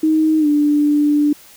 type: tone with pitch glide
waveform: sine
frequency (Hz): 313.8 to 294.5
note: D#4 to D4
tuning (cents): +15 to +5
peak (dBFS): -11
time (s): 0.03-1.33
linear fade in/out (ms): 5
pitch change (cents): -110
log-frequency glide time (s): 0.39-0.47
effects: white hiss -44 dBFS RMS until 1.56 s